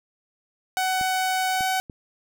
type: tone with pitch glide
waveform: sawtooth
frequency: 749 to 753.8 Hz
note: F#5 to F#5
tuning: +21 to +32 cents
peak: -18 dBFS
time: 0.77-1.8 s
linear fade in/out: 0 ms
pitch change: +11 cents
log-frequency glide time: 1.49-1.66 s
type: clicks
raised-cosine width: 3 ms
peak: -25 dBFS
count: 3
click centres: 1.012 / 1.608 / 1.898 s
effects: none